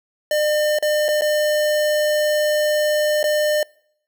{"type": "tone with dropouts", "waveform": "square", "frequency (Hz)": 603, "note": "D5", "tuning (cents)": 46, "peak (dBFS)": -17, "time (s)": [0.31, 3.63], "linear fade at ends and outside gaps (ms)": 2, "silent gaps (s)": [[0.787, 0.825], [1.083, 1.087], [1.211, 1.219], [3.23, 3.24]], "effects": ["noise-tail reverb RT60 0.7 s tail -25 dB re dry"]}